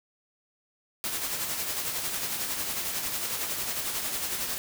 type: noise with tremolo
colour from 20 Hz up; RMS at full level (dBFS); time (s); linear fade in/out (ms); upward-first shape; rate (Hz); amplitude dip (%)
white; -30; 1.04-4.58; 0; sine; 11; 40
effects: none